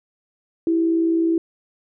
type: tone pair together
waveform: sine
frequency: 330 / 389.7 Hz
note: E4 / G4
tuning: +2 / -10 cents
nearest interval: minor third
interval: 288 cents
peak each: -16 / -28 dBFS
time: 0.67-1.38 s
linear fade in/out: 2 ms
effects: none